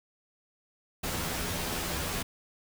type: noise with comb filter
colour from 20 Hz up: pink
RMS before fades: -33 dBFS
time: 1.03-2.23 s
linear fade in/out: 10 ms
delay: 12 ms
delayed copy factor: +0.6
effects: none